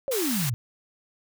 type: exponential sweep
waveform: sine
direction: down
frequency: 573 to 110 Hz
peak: -25 dBFS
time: 0.08-0.54 s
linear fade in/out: 0 ms
type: high-pass noise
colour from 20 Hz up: white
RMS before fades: -30 dBFS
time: 0.11-0.5 s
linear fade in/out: 10 ms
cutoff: 720 Hz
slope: 24 dB/octave
effects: none